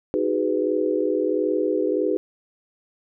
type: chord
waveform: sine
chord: G# minor seventh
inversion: second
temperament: just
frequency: 311.5 / 373.8 / 415.3 / 498.4 Hz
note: D#4 / F#4 / G#4 / B4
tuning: +2 / +18 / 0 / +16 cents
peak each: -25 dBFS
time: 0.14-2.17 s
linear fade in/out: 0 ms
effects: none